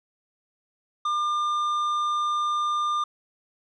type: tone with tanh clipping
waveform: sine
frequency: 1200 Hz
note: D6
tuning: 37 cents sharp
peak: -24 dBFS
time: 1.05-3.04 s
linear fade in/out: 5 ms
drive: 8 dB
effects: none